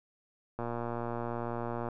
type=click train; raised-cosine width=1 ms; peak=-22 dBFS; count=154; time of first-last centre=0.59-1.887 s; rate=118 Hz; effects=none